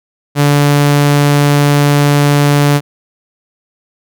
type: tone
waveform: sawtooth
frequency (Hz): 144.5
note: D3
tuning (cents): -28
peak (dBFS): -3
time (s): 0.35-2.81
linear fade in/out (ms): 50
effects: none